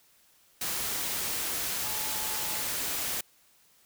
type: tone in noise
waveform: sine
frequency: 862 Hz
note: A5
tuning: 36 cents flat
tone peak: -43 dBFS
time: 1.84-2.61 s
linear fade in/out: 5 ms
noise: white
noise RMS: -32 dBFS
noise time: 0.61-3.21 s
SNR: -14 dB
effects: white hiss -63 dBFS RMS until 3.85 s